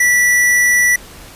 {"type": "tone", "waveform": "square", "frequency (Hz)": 1959, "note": "B6", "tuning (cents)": -15, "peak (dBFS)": -10, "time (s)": [0, 0.96], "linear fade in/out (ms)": 5, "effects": ["pink hiss -37 dBFS RMS until 1.35 s", "resampled to 32000 Hz"]}